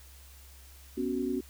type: chord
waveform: sine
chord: B suspended second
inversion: none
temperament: equal with one note detuned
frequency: 247.8 / 277.2 / 370 Hz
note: B3 / C#4 / F#4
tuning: +6 / 0 / 0 cents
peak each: -33 dBFS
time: 0.97-1.41 s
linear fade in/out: 10 ms
effects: added 67 Hz sine -51 dBFS peak until 1.49 s + white hiss -56 dBFS RMS until 1.49 s